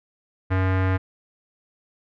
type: tone with low-pass filter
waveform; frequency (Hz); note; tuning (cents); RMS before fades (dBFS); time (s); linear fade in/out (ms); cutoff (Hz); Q
square; 94; F#2; +28; -21; 0.5-0.98; 20; 1800; 2
effects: none